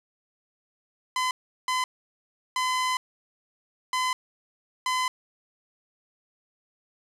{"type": "tone bursts at uneven times", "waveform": "sawtooth", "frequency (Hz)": 1018, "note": "C6", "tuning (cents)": -48, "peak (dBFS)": -20, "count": 5, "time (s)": [[1.16, 1.31], [1.68, 1.84], [2.56, 2.97], [3.93, 4.13], [4.86, 5.08]], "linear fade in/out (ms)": 2, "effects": ["low-pass 9000 Hz 12 dB/octave", "9-bit"]}